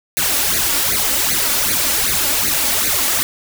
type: noise with flanger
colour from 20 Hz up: white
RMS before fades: -17 dBFS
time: 0.17-3.23 s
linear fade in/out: 0 ms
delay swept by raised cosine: 0.46 to 3.56 ms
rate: 2.6 Hz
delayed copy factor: +0.9
effects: none